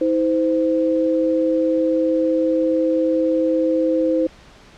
sine tone pair together, 320.6 / 515.3 Hz, E4 / C5, -48 / -27 cents, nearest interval minor sixth, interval 821 cents, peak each -18 dBFS, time 0.01-4.27 s, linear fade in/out 5 ms, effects pink hiss -46 dBFS RMS until 4.77 s + low-pass 5000 Hz 12 dB/octave

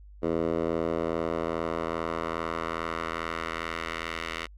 10% pulse tone with band-pass filter sweep, 82.41 Hz, E2, in tune, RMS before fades -31 dBFS, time 0.22-4.47 s, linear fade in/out 20 ms, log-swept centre 450 to 2300 Hz, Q 1.2, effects added 50 Hz sine -46 dBFS peak until 4.57 s

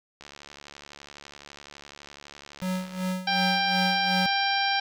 click train, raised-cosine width 0.2 ms, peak -26 dBFS, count 210, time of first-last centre 0.21-3.117 s, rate 71.9 Hz
square tone with tremolo, 185 Hz, F#3, in tune, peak -26 dBFS, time 2.62-4.26 s, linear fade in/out 0 ms, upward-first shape sine, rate 2.7 Hz, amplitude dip 80%
harmonic tone, 791 Hz, G5, 15 cents sharp, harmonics 1 / 2 / 3 / 4 / 5 / 6 / 7, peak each -26 / -29 / -31 / -32 / -33 / -34 / -34 dBFS, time 3.27-4.8 s, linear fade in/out 5 ms
effects none

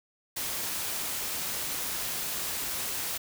white noise, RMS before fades -33 dBFS, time 0.36-3.18 s, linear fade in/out 10 ms, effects none

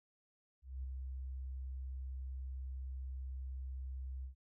sine tone with ADSR envelope, 65.41 Hz, C2, in tune, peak -37 dBFS, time 0.62-4.35 s, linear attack 220 ms, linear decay 5 ms, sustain -3 dB, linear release 110 ms, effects tanh soft clip ceiling -34 dBFS

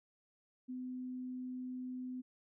sine tone, 253.5 Hz, B3, 45 cents sharp, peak -40 dBFS, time 0.68-2.22 s, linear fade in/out 20 ms, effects none

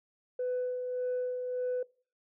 sine tone with tremolo, 500 Hz, B4, 21 cents sharp, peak -27 dBFS, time 0.39-1.83 s, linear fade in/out 5 ms, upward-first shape sine, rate 1.7 Hz, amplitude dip 45%, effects noise-tail reverb RT60 0.4 s tail -23 dB re dry + tanh soft clip ceiling -27 dBFS

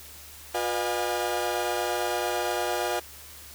35% pulse tone cluster, 358.9 / 489.3 / 606 / 709 / 816 Hz, F4 / B4 / D#5 / F5 / G#5, +47 / -16 / -46 / +26 / -31 cents, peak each -31 dBFS, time 0.54-3 s, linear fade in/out 10 ms, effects added 73 Hz sine -52 dBFS peak until 3.54 s + white hiss -46 dBFS RMS until 3.54 s

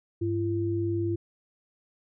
sine tone pair together, 101.1 / 339.8 Hz, G#2 / F4, -46 / -47 cents, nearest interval octave + major sixth, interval 2099 cents, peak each -29 / -27 dBFS, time 0.21-1.16 s, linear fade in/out 10 ms, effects none

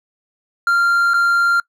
triangle tone with dropouts, 1389 Hz, F6, 10 cents flat, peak -10 dBFS, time 0.67-1.6 s, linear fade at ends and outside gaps 2 ms, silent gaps 1.136-1.141 s, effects noise-tail reverb RT60 0.1 s tail -24 dB re dry

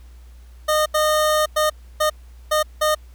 25% pulse tone bursts at uneven times, 613 Hz, D#5, 26 cents flat, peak -12 dBFS, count 6, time 0.68-0.86 / 0.94-1.46 / 1.56-1.7 / 2-2.1 / 2.51-2.63 / 2.81-2.95 s, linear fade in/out 10 ms, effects added 60 Hz sine -40 dBFS peak until 3.14 s + pink hiss -57 dBFS RMS until 3.14 s

